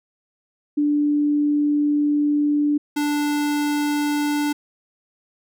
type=tone pair in turn; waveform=sine / square; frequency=293.7 / 293.7 Hz; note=D4 / D4; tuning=0 / 0 cents; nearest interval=unison; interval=0 cents; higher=neither; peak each=-16 / -20 dBFS; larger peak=first; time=0.77-2.78 / 2.96-4.53 s; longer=first; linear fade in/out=10 ms; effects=none